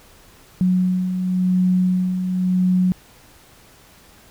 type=beating tone pair; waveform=sine; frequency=182.4 / 183.33 Hz; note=F#3 / F#3; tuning=-24 / -16 cents; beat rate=0.93 Hz; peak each=-25 / -16 dBFS; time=0.61-2.92 s; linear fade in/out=0 ms; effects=pink hiss -49 dBFS RMS until 4.3 s